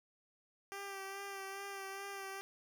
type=tone with vibrato; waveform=10% pulse; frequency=392.9 Hz; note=G4; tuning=4 cents sharp; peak=-35 dBFS; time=0.72-2.41 s; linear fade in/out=0 ms; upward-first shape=sine; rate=2.4 Hz; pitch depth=25 cents each way; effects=none